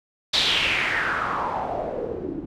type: noise with low-pass filter sweep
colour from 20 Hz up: white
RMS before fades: -25 dBFS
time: 0.33-2.46 s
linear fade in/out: 10 ms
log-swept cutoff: 4100 to 280 Hz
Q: 4.5
effects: none